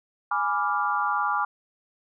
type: chord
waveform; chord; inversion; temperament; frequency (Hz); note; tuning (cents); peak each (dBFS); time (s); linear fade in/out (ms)
sine; G# diminished seventh; none; equal; 830.6 / 987.8 / 1174.7 / 1396.9; G#5 / B5 / D6 / F6; 0 / 0 / 0 / 0; -28 / -30 / -26 / -29; 0.31-1.45; 5
effects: none